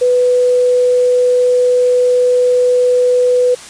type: tone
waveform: sine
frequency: 496.4 Hz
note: B4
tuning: 9 cents sharp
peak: -8 dBFS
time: 0.01-3.55 s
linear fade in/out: 10 ms
effects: white hiss -33 dBFS RMS until 3.69 s + resampled to 22050 Hz